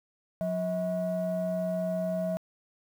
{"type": "tone pair together", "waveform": "sine", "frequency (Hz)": [180.16, 642], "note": ["F#3", "E5"], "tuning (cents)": [-46, -46], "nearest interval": "octave + minor seventh", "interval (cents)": 2200, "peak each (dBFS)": [-30, -28], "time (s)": [0.41, 2.37], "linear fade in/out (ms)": 0, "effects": ["tanh soft clip ceiling -23 dBFS", "9-bit"]}